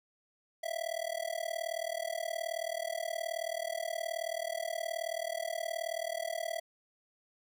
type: tone with amplitude modulation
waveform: square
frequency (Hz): 660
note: E5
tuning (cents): +2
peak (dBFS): -31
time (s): 0.63-6.6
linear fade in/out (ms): 10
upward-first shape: sine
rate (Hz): 38.8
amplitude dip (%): 100
effects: none